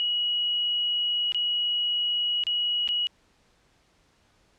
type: tone with dropouts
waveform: sine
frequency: 2911 Hz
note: F#7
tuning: 29 cents flat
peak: -23 dBFS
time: 0-3.07 s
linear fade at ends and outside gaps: 0 ms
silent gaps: 1.321-1.346 / 2.437-2.468 / 2.876-2.889 s
effects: pink hiss -64 dBFS RMS until 4.58 s + low-pass 7000 Hz 12 dB/octave